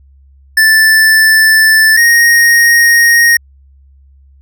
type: tone pair in turn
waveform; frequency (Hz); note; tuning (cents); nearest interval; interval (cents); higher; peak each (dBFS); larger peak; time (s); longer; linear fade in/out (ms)
square; 1760 / 1866.9; A6 / A#6; 0 / +2; minor second; 102; second; -5; neither; 0.57-1.97 / 1.97-3.37; neither; 5
effects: added 68 Hz sine -40 dBFS peak until 4.41 s